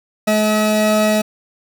40% pulse tone pair together, 214.1 / 641 Hz, A3 / E5, -47 / -49 cents, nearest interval octave + perfect fifth, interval 1898 cents, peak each -15 dBFS, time 0.27-1.22 s, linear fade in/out 10 ms, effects none

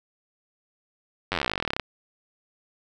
slowing click train, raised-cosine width 0.3 ms, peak -9 dBFS, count 26, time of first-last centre 1.32-1.797 s, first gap 10 ms, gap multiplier 1.05, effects none

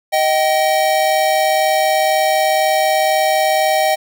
square tone pair together, 627 / 771 Hz, D#5 / G5, +13 / -29 cents, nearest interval major third, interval 358 cents, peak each -16 dBFS, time 0.12-3.96 s, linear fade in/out 20 ms, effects none

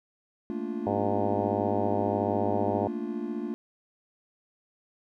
triangle chord, Bb major seventh, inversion third, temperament just, 218.5 / 233.1 / 291.4 / 349.6 Hz, A3 / Bb3 / D4 / F4, -12 / 0 / -13 / +2 cents, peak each -34 dBFS, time 0.5-3.54 s, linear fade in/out 0 ms
harmonic tone, 101.5 Hz, G#2, 39 cents flat, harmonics 1 / 2 / 3 / 4 / 5 / 6 / 7 / 8 / 9, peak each -35 / -37 / -37 / -32 / -34 / -32 / -33 / -36 / -37 dBFS, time 0.86-2.88 s, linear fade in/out 10 ms
effects none

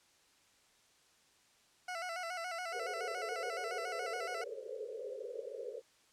20% pulse tone with vibrato, 698.5 Hz, F5, in tune, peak -34 dBFS, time 1.88-4.44 s, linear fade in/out 5 ms, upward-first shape square, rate 7.1 Hz, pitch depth 74 cents each way
pink band-pass noise, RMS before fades -44 dBFS, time 2.71-5.82 s, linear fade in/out 50 ms, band 410 to 550 Hz, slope 96 dB/octave
effects white hiss -68 dBFS RMS until 6.12 s + low-pass 8000 Hz 12 dB/octave

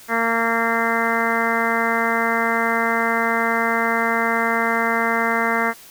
harmonic tone, 229.4 Hz, A#3, 28 cents flat, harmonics 1 / 2 / 3 / 4 / 5 / 6 / 7 / 8 / 9, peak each -26 / -26 / -26 / -26 / -26 / -26 / -26 / -26 / -26 dBFS, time 0.08-5.74 s, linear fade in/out 50 ms, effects white hiss -44 dBFS RMS until 5.9 s

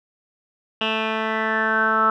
10% pulse tone with low-pass filter sweep, 220 Hz, A3, in tune, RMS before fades -21 dBFS, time 0.81-2.1 s, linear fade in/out 2 ms, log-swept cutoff 2800 to 1300 Hz, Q 9.3, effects none

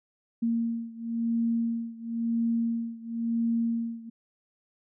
sine beating tone pair, 230.6 / 231.57 Hz, A#3 / A#3, -19 / -11 cents, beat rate 0.97 Hz, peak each -28 / -30 dBFS, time 0.42-4.1 s, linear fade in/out 10 ms, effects none

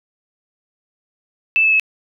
sine tone with pitch steps, 2637 / 2613 / 2589 Hz, E7 / E7 / E7, 0 / -16 / -32 cents, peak -11 dBFS, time 1.56-1.797 s, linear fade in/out 0 ms, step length 79 ms, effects none

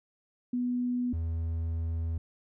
sine / triangle tone pair in turn, 246.2 / 82.16 Hz, B3 / E2, -5 / -5 cents, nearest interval octave + perfect fifth, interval 1900 cents, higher first, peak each -27 dBFS, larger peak neither, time 0.53-1.13 / 1.13-2.18 s, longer second, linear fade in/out 5 ms, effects none

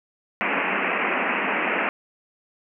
white band-pass noise, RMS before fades -24 dBFS, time 0.41-1.89 s, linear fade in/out 0 ms, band 180 to 2700 Hz, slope 96 dB/octave, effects none

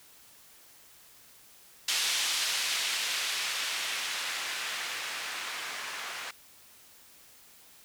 violet noise with low-pass filter sweep, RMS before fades -33 dBFS, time 1.88-6.31 s, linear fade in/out 5 ms, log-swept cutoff 3600 to 1500 Hz, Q 0.86, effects white hiss -56 dBFS RMS until 7.84 s

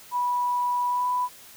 sine tone with pitch glide, 980 to 992 Hz, B5 to B5, -14 to +7 cents, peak -22 dBFS, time 0.11-1.29 s, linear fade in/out 50 ms, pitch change +21 cents, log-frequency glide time 0.87-1.07 s, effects white hiss -48 dBFS RMS until 1.56 s

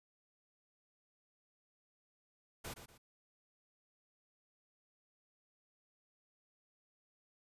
pink noise with echo, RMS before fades -45 dBFS, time 2.64-2.74 s, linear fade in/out 10 ms, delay 120 ms, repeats 2, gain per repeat -9 dB, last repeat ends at 2.98 s, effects resampled to 32000 Hz

